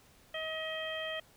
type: harmonic tone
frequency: 634 Hz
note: D#5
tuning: 32 cents sharp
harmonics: 1 / 2 / 3 / 4 / 5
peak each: -39 / -47 / -41 / -46 / -41 dBFS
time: 0.34-1.2 s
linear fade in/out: 5 ms
effects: pink hiss -62 dBFS RMS until 1.36 s